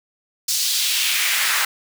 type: noise with high-pass filter sweep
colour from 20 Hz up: pink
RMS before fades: -20 dBFS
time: 0.48-1.65 s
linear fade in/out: 5 ms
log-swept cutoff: 5200 to 1400 Hz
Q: 1.7
effects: none